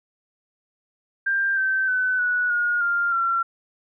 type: tone with pitch steps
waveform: sine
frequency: 1588 / 1548.1 / 1509.3 / 1471.4 / 1434.5 / 1398.5 / 1363.4 Hz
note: G6 / G6 / F#6 / F#6 / F6 / F6 / F6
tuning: +22 / -22 / +34 / -10 / +46 / +2 / -42 cents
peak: -19 dBFS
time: 1.26-3.43 s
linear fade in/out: 10 ms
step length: 310 ms
effects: none